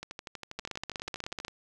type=two click trains; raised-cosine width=0.2 ms; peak=-18 / -22 dBFS; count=15 / 19; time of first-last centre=0.59-1.449 / 0.03-1.482 s; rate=16.3 / 12.4 Hz; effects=none